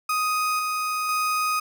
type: tone with tremolo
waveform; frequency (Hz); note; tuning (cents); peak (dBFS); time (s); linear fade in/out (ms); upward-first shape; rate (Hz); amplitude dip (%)
35% pulse; 1249; D#6; +6; -20; 0.09-1.6; 5; square; 1; 25
effects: none